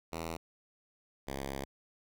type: tone pair in turn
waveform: 5% pulse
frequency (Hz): 82.2 / 68.25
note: E2 / C#2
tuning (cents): -4 / -26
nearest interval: minor third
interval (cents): 322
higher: first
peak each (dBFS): -26 / -26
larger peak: neither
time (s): 0.12-0.37 / 1.27-1.65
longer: second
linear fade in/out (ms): 10
effects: none